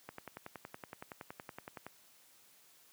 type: click train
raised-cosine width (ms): 0.5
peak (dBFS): -29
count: 20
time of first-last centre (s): 0.09-1.866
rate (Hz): 10.7
effects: white hiss -64 dBFS RMS until 2.92 s + high-pass 100 Hz 12 dB/octave